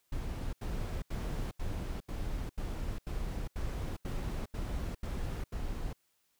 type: noise bursts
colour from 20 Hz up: brown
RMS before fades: -36 dBFS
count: 12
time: 0.12-5.931 s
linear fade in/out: 5 ms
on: 410 ms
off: 81 ms
effects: white hiss -75 dBFS RMS until 6.39 s